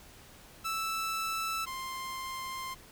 sawtooth tone pair in turn, 1318.5 / 1050.7 Hz, E6 / C6, 0 / +7 cents, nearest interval major third, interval 393 cents, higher first, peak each -28 / -33 dBFS, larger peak first, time 0.64-1.66 / 1.66-2.75 s, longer second, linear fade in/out 20 ms, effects pink hiss -54 dBFS RMS until 2.91 s

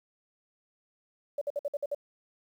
sine tone bursts, 576 Hz, D5, 34 cents flat, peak -28 dBFS, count 7, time 1.38-1.948 s, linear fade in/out 5 ms, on 34 ms, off 55 ms, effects 10-bit

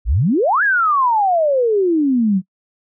sine exponential two-way sweep, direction up then down, 47.18 to 1716 to 178.7 Hz, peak -12 dBFS, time 0.05-2.42 s, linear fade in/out 50 ms, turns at 0.63 s, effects noise-tail reverb RT60 0.1 s tail -25 dB re dry

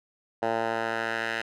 10% pulse tone with band-pass filter sweep, 113.7 Hz, A#2, 43 cents flat, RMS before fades -29 dBFS, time 0.42-1.42 s, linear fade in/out 10 ms, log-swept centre 800 to 2000 Hz, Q 1.6, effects none

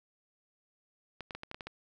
clicks, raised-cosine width 0.3 ms, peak -25 dBFS, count 8, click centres 1.207 / 1.308 / 1.35 / 1.434 / 1.514 / 1.545 / 1.608 / 1.67 s, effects none

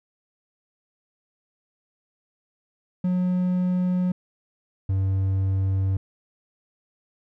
triangle tone pair in turn, 181.3 / 96.04 Hz, F#3 / G2, -35 / -35 cents, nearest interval major seventh, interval 1100 cents, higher first, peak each -18 dBFS, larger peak neither, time 3.04-4.12 / 4.89-5.97 s, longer neither, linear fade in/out 5 ms, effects none

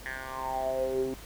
10% pulse tone with band-pass filter sweep, 131.6 Hz, C3, 10 cents sharp, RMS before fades -32 dBFS, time 0.06-1.14 s, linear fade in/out 0 ms, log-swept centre 1800 to 310 Hz, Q 7.6, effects added 50 Hz sine -49 dBFS peak until 1.25 s + pink hiss -48 dBFS RMS until 1.25 s

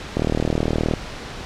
click train, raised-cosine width 2 ms, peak -6 dBFS, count 31, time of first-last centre 0.17-0.937 s, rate 39.1 Hz, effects pink hiss -33 dBFS RMS until 1.45 s + low-pass 5000 Hz 12 dB/octave

